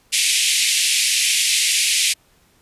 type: band-pass noise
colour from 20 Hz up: pink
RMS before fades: -18 dBFS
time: 0.12-2.14 s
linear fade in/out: 20 ms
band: 2200 to 11000 Hz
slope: 48 dB/octave
effects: pink hiss -57 dBFS RMS until 2.61 s + resampled to 32000 Hz